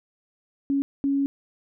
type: tone bursts at uneven times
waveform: sine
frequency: 277.7 Hz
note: C#4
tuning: 3 cents sharp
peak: -20 dBFS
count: 2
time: 0.7-0.82 / 1.04-1.26 s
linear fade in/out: 0 ms
effects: none